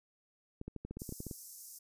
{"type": "clicks", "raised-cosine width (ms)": 3, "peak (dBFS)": -29, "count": 12, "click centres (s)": [0.614, 0.68, 0.763, 0.85, 0.91, 0.97, 1.019, 1.092, 1.124, 1.204, 1.267, 1.312]}
{"type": "high-pass noise", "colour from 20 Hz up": "white", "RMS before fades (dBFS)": -49, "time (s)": [0.99, 1.79], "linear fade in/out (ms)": 10, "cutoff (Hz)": 5300, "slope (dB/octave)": 48}
{"effects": ["resampled to 32000 Hz"]}